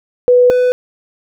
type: tone pair in turn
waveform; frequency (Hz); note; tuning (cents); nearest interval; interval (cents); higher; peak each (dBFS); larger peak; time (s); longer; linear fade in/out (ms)
sine / triangle; 493.8 / 498.7; B4 / B4; 0 / +17; unison; 17; second; -5 / -7; first; 0.28-0.5 / 0.5-0.72; neither; 0
effects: none